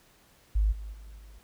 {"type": "tone with level steps", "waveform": "sine", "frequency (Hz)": 51.91, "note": "G#1", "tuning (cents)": 0, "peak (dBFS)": [-21, -36, -43, -46], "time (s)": [0.55, 1.39], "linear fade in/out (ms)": 10, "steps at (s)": [0.71, 0.92, 1.18], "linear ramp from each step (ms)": 20, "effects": ["pink hiss -61 dBFS RMS until 1.43 s"]}